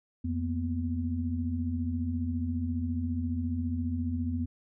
sine tone cluster, 86.9 / 233.6 / 248.2 Hz, F2 / A#3 / B3, -8 / +4 / +9 cents, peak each -31 / -39 / -32 dBFS, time 0.24-4.46 s, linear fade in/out 10 ms, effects none

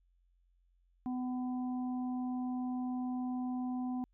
harmonic tone, 251.5 Hz, B3, 32 cents sharp, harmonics 1 / 3 / 4, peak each -34 / -45 / -53 dBFS, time 1.06-4.04 s, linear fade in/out 0 ms, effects added 44 Hz sine -68 dBFS peak until 4.13 s

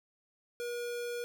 square tone, 479.8 Hz, A#4, 50 cents sharp, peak -36 dBFS, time 0.6-1.24 s, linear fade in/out 0 ms, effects none

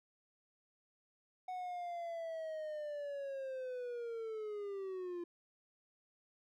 triangle linear sweep, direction down, 741 to 343.4 Hz, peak -38 dBFS, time 1.48-5.24 s, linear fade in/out 5 ms, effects none

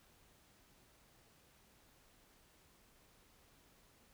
silence, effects pink hiss -68 dBFS RMS until 4.13 s

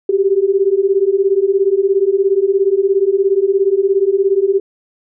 sine beating tone pair, 381.6 / 398.6 Hz, G4 / G4, -47 / +29 cents, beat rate 17 Hz, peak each -14 / -13 dBFS, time 0.09-4.6 s, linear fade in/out 5 ms, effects none

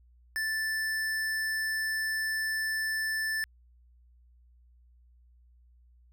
sine tone with hard clipping, 1760 Hz, A6, in tune, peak -30 dBFS, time 0.36-3.44 s, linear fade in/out 0 ms, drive 17 dB, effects added 60 Hz sine -57 dBFS peak until 6.12 s

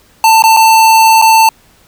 square tone with dropouts, 891 Hz, A5, 22 cents sharp, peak -4 dBFS, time 0.24-1.49 s, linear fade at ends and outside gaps 2 ms, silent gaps 0.423-0.438 / 0.566-0.57 / 1.216-1.222 s, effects pink hiss -47 dBFS RMS until 1.87 s

